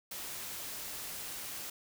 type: noise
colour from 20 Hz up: white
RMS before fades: -42 dBFS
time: 0.11-1.7 s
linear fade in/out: 5 ms
effects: none